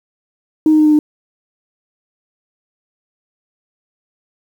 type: tone with pitch steps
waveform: sine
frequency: 311.7 / 309 / 306.3 / 303.7 / 301.1 Hz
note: D#4 / D#4 / D#4 / D#4 / D4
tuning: +3 / -12 / -27 / -42 / +43 cents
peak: -6 dBFS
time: 0.66-0.99 s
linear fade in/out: 2 ms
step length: 66 ms
effects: tanh soft clip ceiling -3 dBFS + 7-bit